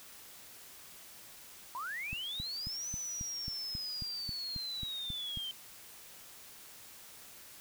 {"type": "linear two-way sweep", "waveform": "sine", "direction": "up then down", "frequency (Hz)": [931, 6110, 3092], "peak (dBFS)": -37, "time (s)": [1.75, 5.51], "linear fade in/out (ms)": 0, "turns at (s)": 2.9}
{"type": "click train", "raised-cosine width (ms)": 5, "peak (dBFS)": -30, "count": 13, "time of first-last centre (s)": [2.13, 5.373], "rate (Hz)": 3.7}
{"effects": ["white hiss -53 dBFS RMS until 7.6 s"]}